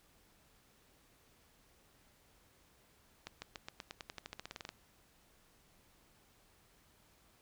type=accelerating click train; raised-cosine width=0.2 ms; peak=-26 dBFS; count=18; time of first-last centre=3.27-4.691 s; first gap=150 ms; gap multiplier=0.92; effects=pink hiss -68 dBFS RMS until 7.41 s